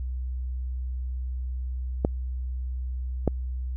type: clicks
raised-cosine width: 2 ms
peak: -8 dBFS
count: 2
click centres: 2.049 / 3.277 s
effects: added 63 Hz sine -28 dBFS peak until 3.76 s